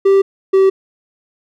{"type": "tone pair in turn", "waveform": "triangle", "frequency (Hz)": [391.1, 384.8], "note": ["G4", "G4"], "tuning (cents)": [-4, -32], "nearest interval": "unison", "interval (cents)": 28, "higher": "first", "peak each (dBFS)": -5, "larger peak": "neither", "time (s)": [[0.05, 0.22], [0.53, 0.7]], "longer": "neither", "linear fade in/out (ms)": 10, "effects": []}